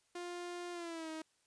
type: tone with pitch glide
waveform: sawtooth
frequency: 351.4 to 316.7 Hz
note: F4 to D#4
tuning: +11 to +31 cents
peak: -38 dBFS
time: 0.15-1.22 s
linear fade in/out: 5 ms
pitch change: -180 cents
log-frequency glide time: 0.72-1.1 s
effects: white hiss -75 dBFS RMS until 1.46 s + resampled to 22050 Hz